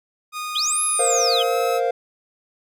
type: tone with pitch glide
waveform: sawtooth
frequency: 1233 to 1290.6 Hz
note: D#6 to E6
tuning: -16 to -37 cents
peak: -23 dBFS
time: 0.32-1.81 s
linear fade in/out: 50 ms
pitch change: +79 cents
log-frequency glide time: 1.25-1.56 s
type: linear two-way sweep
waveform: sine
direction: up then down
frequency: 2900 to 11160 to 2900 Hz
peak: -19 dBFS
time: 0.55-1.43 s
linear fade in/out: 10 ms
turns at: 0.83 s
type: chord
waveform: triangle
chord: Bb suspended second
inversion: none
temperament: equal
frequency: 466.2 / 523.3 / 698.5 Hz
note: Bb4 / C5 / F5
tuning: 0 / 0 / 0 cents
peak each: -21 dBFS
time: 0.99-1.91 s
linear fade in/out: 5 ms
effects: none